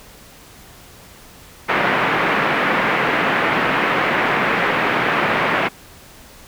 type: band-pass noise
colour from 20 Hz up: white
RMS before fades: -18 dBFS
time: 1.68-5.69 s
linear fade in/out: 20 ms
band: 140 to 2200 Hz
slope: 24 dB/octave
effects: pink hiss -43 dBFS RMS until 6.47 s